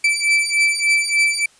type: beating tone pair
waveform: 40% pulse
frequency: 2321 / 2324.4 Hz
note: D7 / D7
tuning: -21 / -18 cents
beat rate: 3.4 Hz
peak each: -17 dBFS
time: 0.04-1.46 s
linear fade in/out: 5 ms
effects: white hiss -52 dBFS RMS until 1.59 s + resampled to 22050 Hz